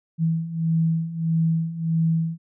sine beating tone pair, 162.2 / 163.8 Hz, E3 / E3, -28 / -11 cents, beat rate 1.6 Hz, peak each -25 / -21 dBFS, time 0.18-2.38 s, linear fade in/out 50 ms, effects none

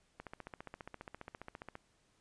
click train, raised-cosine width 0.5 ms, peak -30 dBFS, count 24, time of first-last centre 0.2-1.754 s, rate 14.8 Hz, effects pink hiss -73 dBFS RMS until 2.2 s + resampled to 22050 Hz

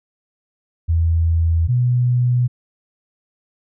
sine tone pair in turn, 82.7 / 123.37 Hz, E2 / B2, +6 / -1 cents, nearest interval perfect fifth, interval 693 cents, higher second, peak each -13 dBFS, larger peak neither, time 0.88-1.68 / 1.68-2.48 s, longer neither, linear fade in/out 20 ms, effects none

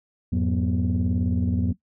sine tone cluster, 85.9 / 104.8 / 182.6 / 243.2 Hz, F2 / G#2 / F#3 / B3, -28 / +16 / -23 / -26 cents, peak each -23 / -27 / -25 / -25 dBFS, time 0.32-1.73 s, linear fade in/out 10 ms, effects noise-tail reverb RT60 0.1 s tail -17 dB re dry + tanh soft clip ceiling -15 dBFS

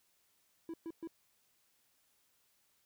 triangle tone bursts, 329.6 Hz, E4, in tune, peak -38 dBFS, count 3, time 0.69-1.074 s, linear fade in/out 2 ms, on 48 ms, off 120 ms, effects white hiss -74 dBFS RMS until 2.85 s

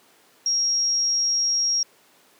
sine tone, 5600 Hz, F8, 4 cents sharp, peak -19 dBFS, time 0.46-1.83 s, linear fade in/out 2 ms, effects pink hiss -56 dBFS RMS until 2.39 s + high-pass 300 Hz 12 dB/octave

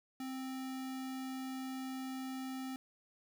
sine tone with sample-and-hold, 261.6 Hz, C4, in tune, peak -39 dBFS, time 0.2-2.76 s, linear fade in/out 2 ms, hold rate 1050 Hz, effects none

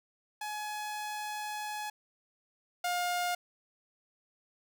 sawtooth tone pair in turn, 844 / 709.7 Hz, G#5 / F5, +28 / +28 cents, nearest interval minor third, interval 300 cents, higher first, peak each -32 / -26 dBFS, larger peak second, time 0.41-1.9 / 2.84-3.35 s, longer first, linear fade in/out 5 ms, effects none

